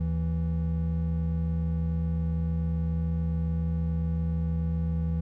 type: tone pair together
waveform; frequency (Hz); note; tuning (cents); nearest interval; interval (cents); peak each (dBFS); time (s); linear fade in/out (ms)
triangle; 77.78 / 164.81; D#2 / E3; 0 / 0; octave + minor second; 1300; -26; 0-5.21; 10
effects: none